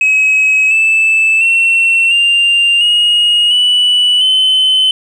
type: tone with pitch steps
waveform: sine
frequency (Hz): 2555 / 2631 / 2710 / 2791 / 2875 / 2960 / 3049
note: D#7 / E7 / E7 / F7 / F7 / F#7 / G7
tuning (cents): +45 / -4 / +47 / -2 / +50 / 0 / -49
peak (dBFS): -5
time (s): 0.01-4.91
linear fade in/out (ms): 2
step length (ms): 700
effects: tanh soft clip ceiling -5 dBFS + 7-bit